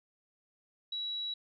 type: tone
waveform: sine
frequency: 3900 Hz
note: B7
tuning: 23 cents flat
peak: -34 dBFS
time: 0.92-1.34 s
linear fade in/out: 5 ms
effects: none